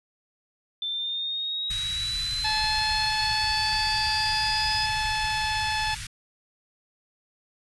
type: exponential sweep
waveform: sine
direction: up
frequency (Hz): 3538 to 5020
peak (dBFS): -27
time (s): 0.82-4.86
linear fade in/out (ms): 2
type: band-stop noise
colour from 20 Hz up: pink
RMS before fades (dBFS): -35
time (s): 1.7-6.07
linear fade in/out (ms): 5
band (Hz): 130 to 1600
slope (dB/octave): 24
type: harmonic tone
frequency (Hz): 865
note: A5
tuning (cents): -30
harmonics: 1 / 2 / 3 / 4 / 5 / 6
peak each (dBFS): -28 / -31 / -33 / -34 / -35 / -36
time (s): 2.44-5.95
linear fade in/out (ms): 10
effects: resampled to 24000 Hz